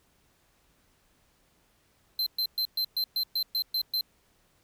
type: tone bursts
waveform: square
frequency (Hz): 4104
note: C8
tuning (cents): -34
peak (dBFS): -26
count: 10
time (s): 2.19-4.01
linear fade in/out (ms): 2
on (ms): 74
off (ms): 120
effects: pink hiss -67 dBFS RMS until 4.63 s